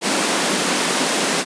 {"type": "high-pass noise", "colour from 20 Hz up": "pink", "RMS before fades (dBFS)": -19, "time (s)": [0.01, 1.45], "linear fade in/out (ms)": 50, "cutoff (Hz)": 180, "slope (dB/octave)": 48, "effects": ["resampled to 22050 Hz"]}